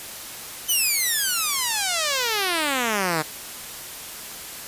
5% pulse exponential sweep, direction down, 3100 to 150 Hz, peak -10 dBFS, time 0.68-3.23 s, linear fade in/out 20 ms, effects white hiss -36 dBFS RMS until 4.67 s + resampled to 32000 Hz

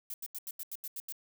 violet noise bursts, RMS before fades -40 dBFS, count 9, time 0.1-1.124 s, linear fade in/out 2 ms, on 40 ms, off 83 ms, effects none

